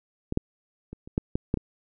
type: clicks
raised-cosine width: 3 ms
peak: -16 / -9 / -25 / -29 / -10 / -12 / -10 / -16 dBFS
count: 8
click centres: 0.324 / 0.374 / 0.93 / 1.075 / 1.179 / 1.355 / 1.541 / 1.573 s
effects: none